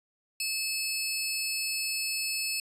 20% pulse tone pair together, 2600 / 4382 Hz, E7 / C#8, -24 / -21 cents, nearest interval major sixth, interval 903 cents, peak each -27 dBFS, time 0.4-2.6 s, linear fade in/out 2 ms, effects resampled to 32000 Hz

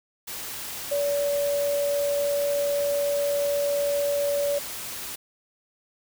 sine tone in noise, 572 Hz, D5, 46 cents flat, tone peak -22 dBFS, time 0.91-4.59 s, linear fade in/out 10 ms, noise white, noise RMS -35 dBFS, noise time 0.27-5.16 s, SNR +10 dB, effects none

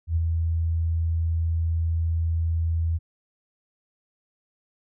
sine tone with ADSR envelope, 82.41 Hz, E2, in tune, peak -18 dBFS, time 0.07-2.99 s, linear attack 91 ms, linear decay 24 ms, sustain -3 dB, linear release 30 ms, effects none

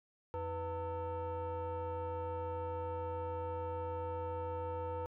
sine tone with frequency modulation, 495.4 Hz, B4, 5 cents sharp, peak -35 dBFS, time 0.34-5.06 s, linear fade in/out 0 ms, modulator 408 Hz, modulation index 1.2, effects tanh soft clip ceiling -34 dBFS

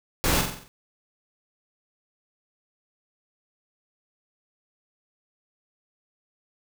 pink noise with echo, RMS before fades -23 dBFS, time 0.24-0.41 s, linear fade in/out 0 ms, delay 45 ms, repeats 6, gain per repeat -5 dB, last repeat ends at 0.68 s, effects none

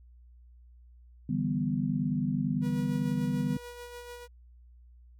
sine chord, E minor seventh, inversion third, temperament equal, 146.83 / 164.81 / 196 / 246.9 Hz, D3 / E3 / G3 / B3, 0 / 0 / 0 / 0 cents, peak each -32 / -35 / -32 / -31 dBFS, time 1.29-3.57 s, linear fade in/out 5 ms
sawtooth tone with tremolo, 483.9 Hz, B4, 35 cents flat, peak -37 dBFS, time 2.61-4.28 s, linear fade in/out 50 ms, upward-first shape sine, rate 6.8 Hz, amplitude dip 40%
effects added 60 Hz sine -52 dBFS peak until 5.19 s

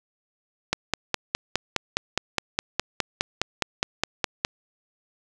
click train, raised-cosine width 0.2 ms, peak -4 dBFS, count 19, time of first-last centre 0.73-4.449 s, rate 4.84 Hz, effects none

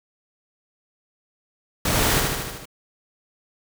pink noise with echo, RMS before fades -22 dBFS, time 1.85-2.2 s, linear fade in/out 5 ms, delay 76 ms, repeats 6, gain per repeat -3 dB, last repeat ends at 2.656 s, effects none

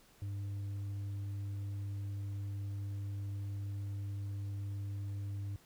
sine tone with tanh clipping, 100 Hz, G2, 35 cents sharp, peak -38 dBFS, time 0.22-5.56 s, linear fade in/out 0 ms, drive 4 dB, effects pink hiss -64 dBFS RMS until 5.65 s

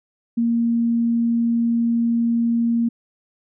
sine tone, 233.1 Hz, A#3, in tune, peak -16 dBFS, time 0.37-2.89 s, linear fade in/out 10 ms, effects none

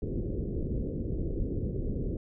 pink low-pass noise, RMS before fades -32 dBFS, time 0.02-2.17 s, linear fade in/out 2 ms, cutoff 480 Hz, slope 48 dB/octave, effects none

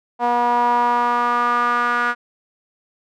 sawtooth tone with band-pass filter sweep, 240.9 Hz, B3, 43 cents flat, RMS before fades -18 dBFS, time 0.19-2.15 s, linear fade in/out 50 ms, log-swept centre 840 to 1400 Hz, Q 5.2, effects none

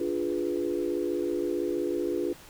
sine chord, D diminished seventh, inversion none, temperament equal, 293.7 / 349.2 / 415.3 / 493.9 Hz, D4 / F4 / Ab4 / Cb5, 0 / 0 / 0 / 0 cents, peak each -33 / -29 / -33 / -35 dBFS, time 0-2.33 s, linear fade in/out 5 ms, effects pink hiss -50 dBFS RMS until 2.49 s

